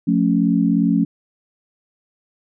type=chord; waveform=sine; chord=F augmented; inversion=none; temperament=equal with one note detuned; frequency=177.26 / 220 / 277.2 Hz; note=F3 / A3 / C#4; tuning=+26 / 0 / 0 cents; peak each=-18 dBFS; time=0.07-1.05 s; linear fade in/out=10 ms; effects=none